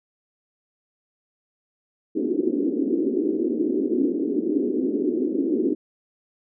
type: band-pass noise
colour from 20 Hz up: white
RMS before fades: -23 dBFS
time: 2.15-5.75 s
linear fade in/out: 20 ms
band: 250 to 380 Hz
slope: 48 dB/octave
effects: none